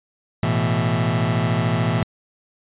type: chord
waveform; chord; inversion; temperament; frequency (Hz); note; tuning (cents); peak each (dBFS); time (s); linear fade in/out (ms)
sawtooth; A suspended second; none; just; 110 / 123.75 / 165; A2 / B2 / E3; 0 / +4 / +2; -18; 0.43-2.03; 0
effects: resampled to 8000 Hz